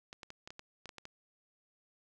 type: clicks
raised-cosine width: 0.2 ms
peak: -29 dBFS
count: 10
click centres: 0.129 / 0.232 / 0.304 / 0.475 / 0.505 / 0.594 / 0.857 / 0.892 / 0.983 / 1.054 s
effects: none